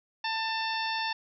harmonic tone, 892 Hz, A5, 23 cents sharp, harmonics 1 / 2 / 3 / 4 / 5 / 6, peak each -32 / -35 / -37 / -38 / -39 / -40 dBFS, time 0.24-1.13 s, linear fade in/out 5 ms, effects none

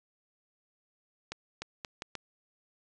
accelerating click train, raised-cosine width 0.2 ms, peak -20 dBFS, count 5, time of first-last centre 1.32-2.153 s, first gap 300 ms, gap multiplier 0.76, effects resampled to 22050 Hz

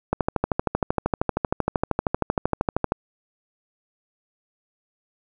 click train, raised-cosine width 1 ms, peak -6 dBFS, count 37, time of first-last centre 0.13-2.921 s, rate 12.9 Hz, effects none

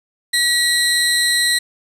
30% pulse tone pair together, 1922 / 4091 Hz, B6 / C8, -48 / -40 cents, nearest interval octave + minor second, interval 1308 cents, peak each -14 dBFS, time 0.33-1.59 s, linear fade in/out 10 ms, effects resampled to 32000 Hz + 7-bit

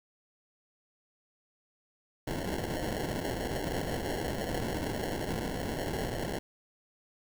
blue noise with sample-and-hold, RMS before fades -34 dBFS, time 2.27-6.39 s, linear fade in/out 5 ms, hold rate 1225 Hz, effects none

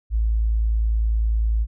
sine tone, 55 Hz, A1, in tune, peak -17 dBFS, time 0.1-1.67 s, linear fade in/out 50 ms, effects none

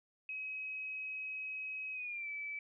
sine tone with pitch glide, 2545 to 2307 Hz, D#7 to D7, +39 to -31 cents, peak -39 dBFS, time 0.29-2.59 s, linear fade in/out 2 ms, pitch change -170 cents, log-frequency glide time 1.93-2.29 s, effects none

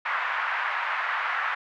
white band-pass noise, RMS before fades -28 dBFS, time 0.05-1.55 s, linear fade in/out 10 ms, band 900 to 1900 Hz, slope 24 dB/octave, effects none

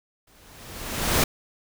pink noise with exponential growth, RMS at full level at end -18 dBFS, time 0.27-1.24 s, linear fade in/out 5 ms, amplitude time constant 210 ms, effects none

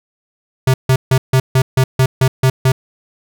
square tone bursts, 130.81 Hz, C3, in tune, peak -9 dBFS, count 10, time 0.67-2.72 s, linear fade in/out 5 ms, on 70 ms, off 150 ms, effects none

